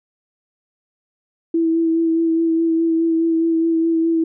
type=tone with vibrato; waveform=sine; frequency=328.5 Hz; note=E4; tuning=6 cents flat; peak=-14 dBFS; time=1.54-4.24 s; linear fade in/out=5 ms; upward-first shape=sine; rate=4.8 Hz; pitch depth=19 cents each way; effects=none